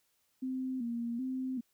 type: tone with vibrato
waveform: sine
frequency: 246.9 Hz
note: B3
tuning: in tune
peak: -33 dBFS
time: 0.42-1.61 s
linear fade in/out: 10 ms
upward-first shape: square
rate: 1.3 Hz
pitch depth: 86 cents each way
effects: white hiss -75 dBFS RMS until 1.73 s